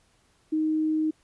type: tone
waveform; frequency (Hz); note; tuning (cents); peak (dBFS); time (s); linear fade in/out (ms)
sine; 312.1; D#4; +5; -22; 0.52-1.11; 10
effects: pink hiss -65 dBFS RMS until 1.23 s + resampled to 24000 Hz